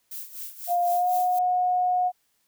violet noise with tremolo, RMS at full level -35 dBFS, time 0.11-1.39 s, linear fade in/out 5 ms, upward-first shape sine, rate 4 Hz, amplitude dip 75%
sine tone with pitch glide, 703 to 726.1 Hz, F5 to F#5, +11 to -33 cents, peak -20 dBFS, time 0.67-2.12 s, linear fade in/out 50 ms, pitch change +56 cents, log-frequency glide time 0.92-1.1 s
effects white hiss -70 dBFS RMS until 2.47 s

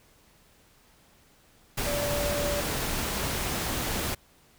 sine tone in noise, 580 Hz, D5, 22 cents flat, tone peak -29 dBFS, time 1.86-2.61 s, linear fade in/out 10 ms, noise pink, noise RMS -30 dBFS, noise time 1.77-4.15 s, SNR -2 dB, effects pink hiss -60 dBFS RMS until 4.58 s

